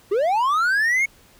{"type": "linear sweep", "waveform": "triangle", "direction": "up", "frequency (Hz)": [368.7, 2217], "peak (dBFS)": -15, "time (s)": [0.11, 1.06], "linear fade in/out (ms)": 10, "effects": ["pink hiss -53 dBFS RMS until 1.39 s"]}